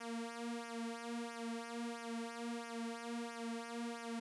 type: tone with flanger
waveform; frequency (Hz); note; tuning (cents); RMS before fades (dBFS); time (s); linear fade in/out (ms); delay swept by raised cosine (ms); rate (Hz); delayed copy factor
sawtooth; 233.1; A#3; 0; -44; 0-4.2; 10; 0.24 to 4.04; 1.5; -0.85
effects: resampled to 24000 Hz